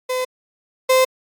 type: tone pair in turn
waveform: 35% pulse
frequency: 509 / 518.2 Hz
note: C5 / C5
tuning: -48 / -17 cents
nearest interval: unison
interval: 31 cents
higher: second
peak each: -18 / -10 dBFS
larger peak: second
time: 0.09-0.25 / 0.89-1.05 s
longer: neither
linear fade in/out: 10 ms
effects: AAC 64 kbps